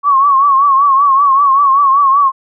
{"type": "tone with vibrato", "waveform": "sine", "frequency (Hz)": 1108.7, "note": "C#6", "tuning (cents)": 0, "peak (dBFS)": -6, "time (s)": [0.03, 2.32], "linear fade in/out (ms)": 50, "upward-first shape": "triangle", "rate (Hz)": 5.2, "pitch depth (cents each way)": 94, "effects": []}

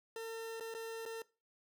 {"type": "tone with dropouts", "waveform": "40% pulse", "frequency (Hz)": 452.6, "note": "A4", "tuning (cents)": 49, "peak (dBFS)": -40, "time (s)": [0.16, 1.22], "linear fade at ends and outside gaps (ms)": 2, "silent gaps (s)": [[0.599, 0.607], [0.741, 0.748], [1.054, 1.06]], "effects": ["noise-tail reverb RT60 0.3 s tail -20 dB re dry"]}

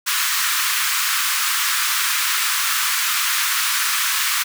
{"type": "high-pass noise", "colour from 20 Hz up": "pink", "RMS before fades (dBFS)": -20, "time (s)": [0.06, 4.44], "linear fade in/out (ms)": 20, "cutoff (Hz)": 1100, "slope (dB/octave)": 48, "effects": []}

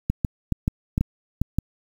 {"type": "clicks", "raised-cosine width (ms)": 5, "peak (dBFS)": -8, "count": 8, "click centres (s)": [0.1, 0.248, 0.523, 0.679, 0.979, 1.01, 1.416, 1.586], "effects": ["7-bit"]}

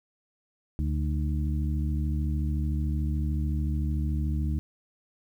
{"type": "harmonic tone with a mistuned harmonic", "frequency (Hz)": 73.6, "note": "D2", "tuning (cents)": 4, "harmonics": [1, 2, 3, 4], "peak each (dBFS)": [-26, -32, -36, -38], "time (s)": [0.79, 4.59], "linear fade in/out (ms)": 0, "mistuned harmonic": 4, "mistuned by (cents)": 68, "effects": ["10-bit"]}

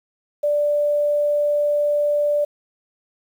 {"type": "tone", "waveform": "sine", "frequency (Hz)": 587.3, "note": "D5", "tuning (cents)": 0, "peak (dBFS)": -16, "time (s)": [0.43, 2.45], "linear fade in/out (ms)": 10, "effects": ["8-bit"]}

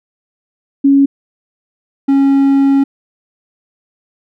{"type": "tone pair in turn", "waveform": ["sine", "triangle"], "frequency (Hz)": [277.2, 275], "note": ["C#4", "C#4"], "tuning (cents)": [0, -14], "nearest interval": "unison", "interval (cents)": 14, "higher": "first", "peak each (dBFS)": -5, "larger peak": "neither", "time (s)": [[0.84, 1.06], [2.08, 2.84]], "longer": "second", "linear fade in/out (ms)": 10, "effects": []}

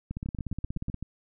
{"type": "two click trains", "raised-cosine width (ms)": 5, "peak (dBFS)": [-22, -21], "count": [7, 15], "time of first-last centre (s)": [[0.26, 1.026], [0.11, 0.943]], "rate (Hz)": [7.83, 16.8], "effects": []}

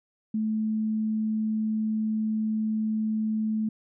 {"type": "tone", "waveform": "sine", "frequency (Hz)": 217.5, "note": "A3", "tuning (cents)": -20, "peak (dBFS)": -24, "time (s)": [0.34, 3.69], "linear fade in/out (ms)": 5, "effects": []}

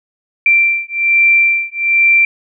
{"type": "beating tone pair", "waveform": "sine", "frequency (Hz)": [2354, 2355.2], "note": ["D7", "D7"], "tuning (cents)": [3, 4], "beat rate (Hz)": 1.2, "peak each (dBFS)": -12, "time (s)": [0.46, 2.25], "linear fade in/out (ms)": 2, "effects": []}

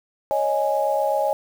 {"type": "chord", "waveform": "sine", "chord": "C# suspended second", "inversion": "none", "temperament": "equal", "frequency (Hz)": [554.4, 622.3, 830.6], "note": ["C#5", "D#5", "G#5"], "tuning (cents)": [0, 0, 0], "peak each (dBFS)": [-23, -23, -23], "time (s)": [0.31, 1.33], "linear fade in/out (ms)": 0, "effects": ["7-bit"]}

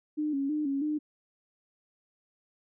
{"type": "tone with vibrato", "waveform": "sine", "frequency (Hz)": 289, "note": "D4", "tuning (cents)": -28, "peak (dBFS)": -27, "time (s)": [0.17, 0.99], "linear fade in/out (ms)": 20, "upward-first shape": "square", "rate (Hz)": 3.1, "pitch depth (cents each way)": 79, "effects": []}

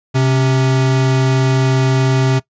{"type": "tone pair together", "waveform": "square", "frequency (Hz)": [130.81, 275.5], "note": ["C3", "C#4"], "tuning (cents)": [0, -11], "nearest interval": "octave + minor second", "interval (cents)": 1289, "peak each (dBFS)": [-12, -22], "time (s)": [0.14, 2.4], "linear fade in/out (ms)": 20, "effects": ["noise-tail reverb RT60 0.1 s tail -20 dB re dry", "resampled to 16000 Hz"]}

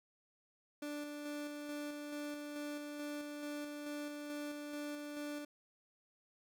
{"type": "tone with tremolo", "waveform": "30% pulse", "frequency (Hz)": 293.7, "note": "D4", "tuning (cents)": 0, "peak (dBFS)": -38, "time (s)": [0.82, 5.45], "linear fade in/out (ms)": 5, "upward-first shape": "square", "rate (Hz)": 2.3, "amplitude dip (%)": 30, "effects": []}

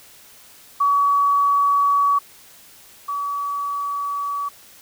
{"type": "tone pair in turn", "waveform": "sine", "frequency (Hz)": [1134, 1140.4], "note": ["C#6", "C#6"], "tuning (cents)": [39, 49], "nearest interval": "unison", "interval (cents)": 10, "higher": "second", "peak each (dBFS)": [-14, -22], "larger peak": "first", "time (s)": [[0.8, 2.19], [3.08, 4.49]], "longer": "second", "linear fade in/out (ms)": 10, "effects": ["white hiss -47 dBFS RMS until 4.81 s"]}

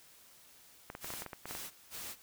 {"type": "clicks", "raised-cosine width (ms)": 0.5, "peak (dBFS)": -27, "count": 11, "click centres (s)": [0.901, 0.951, 1.045, 1.104, 1.138, 1.221, 1.263, 1.332, 1.456, 1.51, 1.551]}
{"type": "noise bursts", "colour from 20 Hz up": "white", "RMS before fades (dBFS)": -44, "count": 3, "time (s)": [1, 2.16], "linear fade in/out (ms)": 50, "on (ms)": 260, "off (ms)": 190}
{"effects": ["white hiss -60 dBFS RMS until 2.22 s"]}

